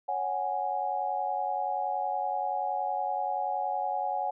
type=chord; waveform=sine; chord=C# suspended fourth; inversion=none; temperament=equal with one note detuned; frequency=556.6 / 740 / 830.6 Hz; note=C#5 / F#5 / G#5; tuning=+7 / 0 / 0 cents; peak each=-37 / -31 / -31 dBFS; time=0.08-4.31 s; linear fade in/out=10 ms; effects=none